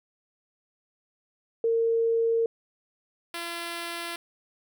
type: tone pair in turn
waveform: sine / 5% pulse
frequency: 457.8 / 340.5 Hz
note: A#4 / F4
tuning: -31 / -44 cents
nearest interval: perfect fourth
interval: 513 cents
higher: first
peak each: -21 dBFS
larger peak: neither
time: 1.64-2.46 / 3.34-4.16 s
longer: neither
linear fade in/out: 2 ms
effects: none